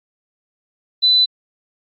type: tone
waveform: sine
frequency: 4000 Hz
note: B7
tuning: 21 cents sharp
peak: -10 dBFS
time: 1.02-1.26 s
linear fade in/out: 20 ms
effects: AAC 48 kbps